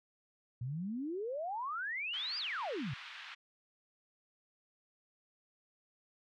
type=exponential two-way sweep; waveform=sine; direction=up then down; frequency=115.4 to 4978 to 115.4 Hz; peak=-36 dBFS; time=0.61-2.94 s; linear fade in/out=5 ms; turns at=2.38 s
type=band-pass noise; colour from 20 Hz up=white; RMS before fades=-49 dBFS; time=2.13-3.35 s; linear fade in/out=10 ms; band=1100 to 3300 Hz; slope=24 dB/octave
effects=none